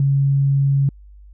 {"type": "tone", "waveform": "sine", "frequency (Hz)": 138.59, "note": "C#3", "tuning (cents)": 0, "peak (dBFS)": -13, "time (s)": [0, 0.89], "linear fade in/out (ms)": 2, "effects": ["added 50 Hz sine -40 dBFS peak until 1.33 s"]}